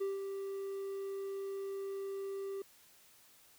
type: tone with ADSR envelope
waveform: triangle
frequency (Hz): 392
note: G4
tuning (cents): 0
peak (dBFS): -30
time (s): 0-2.62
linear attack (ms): 16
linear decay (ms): 170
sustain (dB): -6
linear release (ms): 3
effects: white hiss -63 dBFS RMS until 3.58 s